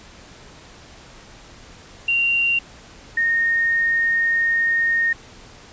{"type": "tone pair in turn", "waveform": "sine", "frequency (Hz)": [2765, 1845.4], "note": ["F7", "A#6"], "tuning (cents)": [-18, -18], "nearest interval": "perfect fifth", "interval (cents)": 700, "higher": "first", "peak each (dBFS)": -16, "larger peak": "neither", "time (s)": [[2.08, 2.59], [3.17, 5.13]], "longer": "second", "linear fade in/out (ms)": 5, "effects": ["pink hiss -44 dBFS RMS until 5.72 s", "resampled to 16000 Hz"]}